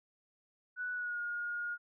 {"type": "tone with pitch glide", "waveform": "sine", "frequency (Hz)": [1480, 1429.6], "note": ["F#6", "F6"], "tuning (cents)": [0, 40], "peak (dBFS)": -35, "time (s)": [0.76, 1.78], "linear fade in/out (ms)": 50, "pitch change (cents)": -60, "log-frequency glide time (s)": [0.93, 1.2], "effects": []}